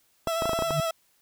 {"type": "tone with vibrato", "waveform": "30% pulse", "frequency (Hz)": 660, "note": "E5", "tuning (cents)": 2, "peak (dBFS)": -23, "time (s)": [0.27, 0.91], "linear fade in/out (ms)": 5, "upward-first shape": "sine", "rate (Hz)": 11, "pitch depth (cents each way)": 28}
{"type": "clicks", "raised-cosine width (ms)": 1, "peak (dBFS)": -14, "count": 8, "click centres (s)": [0.273, 0.422, 0.456, 0.494, 0.533, 0.59, 0.623, 0.707]}
{"type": "tone with exponential growth", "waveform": "sine", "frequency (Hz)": 149.8, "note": "D3", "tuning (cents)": 35, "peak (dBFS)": -21, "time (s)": [0.6, 0.8], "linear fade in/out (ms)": 0, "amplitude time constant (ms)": 42}
{"effects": ["white hiss -66 dBFS RMS until 1.21 s"]}